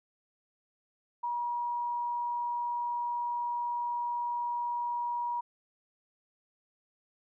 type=tone; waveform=sine; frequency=958 Hz; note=A#5; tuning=47 cents sharp; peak=-30 dBFS; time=1.23-5.41 s; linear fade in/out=10 ms; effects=none